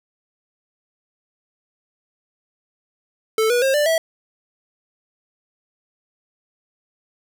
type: tone with pitch steps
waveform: square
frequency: 440 / 485.4 / 535.5 / 590.7 / 651.7 Hz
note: A4 / B4 / C5 / D5 / E5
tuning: 0 / -30 / +40 / +10 / -20 cents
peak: -16 dBFS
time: 3.38-3.98 s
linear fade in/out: 2 ms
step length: 120 ms
effects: none